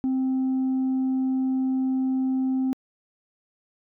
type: tone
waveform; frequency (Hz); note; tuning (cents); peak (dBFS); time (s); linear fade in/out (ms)
sine; 261.6; C4; 0; -19; 0.04-2.73; 0
effects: tanh soft clip ceiling -20 dBFS